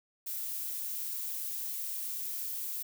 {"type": "noise", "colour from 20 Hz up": "violet", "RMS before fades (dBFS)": -37, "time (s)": [0.26, 2.83], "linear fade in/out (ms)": 10, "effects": []}